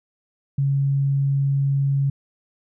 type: tone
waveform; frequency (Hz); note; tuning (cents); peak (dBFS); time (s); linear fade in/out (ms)
sine; 138.59; C#3; 0; -17; 0.58-2.1; 5
effects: none